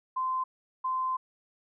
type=tone bursts at uneven times; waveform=sine; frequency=1035 Hz; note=C6; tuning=19 cents flat; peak=-27 dBFS; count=2; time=0.16-0.44 / 0.84-1.17 s; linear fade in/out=10 ms; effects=none